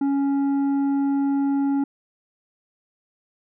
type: tone with tanh clipping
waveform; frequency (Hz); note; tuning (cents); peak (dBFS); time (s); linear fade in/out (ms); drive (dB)
sine; 278.1; C#4; +6; -20; 0.01-1.84; 5; 7
effects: none